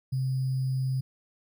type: tone with sample-and-hold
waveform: sine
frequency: 131.3 Hz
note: C3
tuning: 6 cents sharp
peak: -25 dBFS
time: 0.12-1.01 s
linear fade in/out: 10 ms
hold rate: 4900 Hz
effects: none